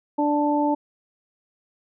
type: harmonic tone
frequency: 293.7 Hz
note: D4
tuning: in tune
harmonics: 1 / 2 / 3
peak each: -21 / -26 / -23 dBFS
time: 0.18-0.75 s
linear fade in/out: 10 ms
effects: none